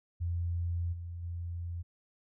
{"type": "tone with level steps", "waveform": "sine", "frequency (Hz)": 86, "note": "F2", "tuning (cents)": -26, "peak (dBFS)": [-30, -38, -35], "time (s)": [0.2, 1.83], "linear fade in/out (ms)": 20, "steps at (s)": [0.92, 1.22], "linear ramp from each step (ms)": 20, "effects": []}